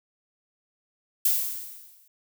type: noise with exponential decay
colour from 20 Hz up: violet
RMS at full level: -20 dBFS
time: 1.25-2.08 s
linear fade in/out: 5 ms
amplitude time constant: 180 ms
effects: none